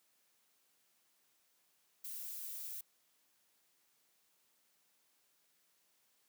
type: noise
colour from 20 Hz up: violet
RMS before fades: -45 dBFS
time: 2.04-2.81 s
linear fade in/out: 5 ms
effects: white hiss -75 dBFS RMS until 6.28 s + high-pass 150 Hz 12 dB/octave